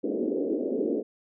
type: band-pass noise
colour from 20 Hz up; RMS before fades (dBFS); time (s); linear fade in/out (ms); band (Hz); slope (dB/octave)
pink; -28; 0.03-1.03; 20; 240 to 510; 48
effects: none